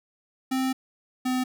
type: tone pair in turn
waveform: square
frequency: 261.6 / 255 Hz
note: C4 / C4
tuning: 0 / -44 cents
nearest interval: unison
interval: 44 cents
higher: first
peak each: -24 dBFS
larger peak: neither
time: 0.51-0.73 / 1.25-1.44 s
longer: first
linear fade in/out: 10 ms
effects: none